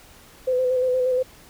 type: tone with vibrato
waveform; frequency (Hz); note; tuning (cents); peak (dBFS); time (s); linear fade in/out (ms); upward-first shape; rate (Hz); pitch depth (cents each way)
sine; 508; B4; +49; -18; 0.47-1.23; 10; square; 8.5; 24
effects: pink hiss -49 dBFS RMS until 1.49 s